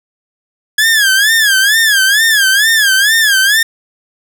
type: tone with vibrato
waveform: sawtooth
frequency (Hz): 1672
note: G#6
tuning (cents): +11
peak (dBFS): -4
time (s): 0.78-3.63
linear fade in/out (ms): 5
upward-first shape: sine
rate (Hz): 2.2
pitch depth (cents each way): 150
effects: none